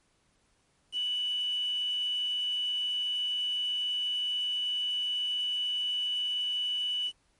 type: tone with quantisation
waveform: sine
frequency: 2962 Hz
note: F#7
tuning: 1 cent sharp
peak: -28 dBFS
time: 0.92-7.12 s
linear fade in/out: 50 ms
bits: 8
effects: pink hiss -70 dBFS RMS until 7.39 s + MP3 48 kbps